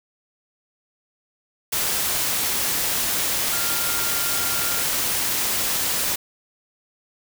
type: tone in noise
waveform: sine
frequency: 1396.9 Hz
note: F6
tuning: in tune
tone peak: -32 dBFS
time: 3.52-4.83 s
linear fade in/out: 10 ms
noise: white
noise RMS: -23 dBFS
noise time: 1.72-6.16 s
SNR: -12 dB
effects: none